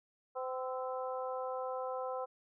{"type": "harmonic tone with a mistuned harmonic", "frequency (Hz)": 257.1, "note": "C4", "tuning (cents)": -30, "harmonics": [2, 3, 4, 5], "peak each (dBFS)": [-38, -42, -44, -46], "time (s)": [0.35, 2.26], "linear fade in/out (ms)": 20, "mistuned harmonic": 5, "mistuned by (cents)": 37, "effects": []}